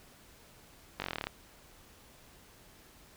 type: slowing click train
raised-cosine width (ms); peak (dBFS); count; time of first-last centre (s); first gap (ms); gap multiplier
0.3; -18; 12; 1-1.27; 20; 1.04
effects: pink hiss -58 dBFS RMS until 3.16 s